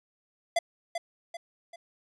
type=tone with echo; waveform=square; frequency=682 Hz; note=F5; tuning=41 cents flat; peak=-23 dBFS; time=0.56-0.59 s; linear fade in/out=5 ms; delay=390 ms; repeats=3; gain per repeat=-7 dB; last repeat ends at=1.76 s; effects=resampled to 22050 Hz